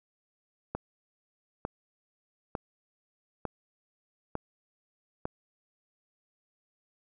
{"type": "click train", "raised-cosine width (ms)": 1, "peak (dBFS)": -18, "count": 6, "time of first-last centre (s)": [0.75, 5.255], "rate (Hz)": 1.11, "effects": []}